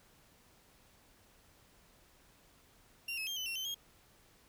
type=tone with pitch steps; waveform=35% pulse; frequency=2766 / 2583 / 3196 / 3020 / 2728 / 3074 / 3253 Hz; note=F7 / E7 / G7 / F#7 / F7 / G7 / G#7; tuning=-17 / -36 / +33 / +35 / -41 / -35 / -37 cents; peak=-35 dBFS; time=3.08-3.745 s; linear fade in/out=5 ms; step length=95 ms; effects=pink hiss -65 dBFS RMS until 4.48 s